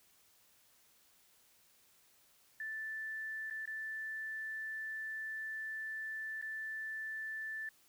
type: tone with dropouts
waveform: sine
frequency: 1760 Hz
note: A6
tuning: in tune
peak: -39 dBFS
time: 2.6-7.69 s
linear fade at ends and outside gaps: 2 ms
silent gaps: 3.5-3.508 / 3.656-3.675 / 6.414-6.424 s
effects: white hiss -68 dBFS RMS until 7.88 s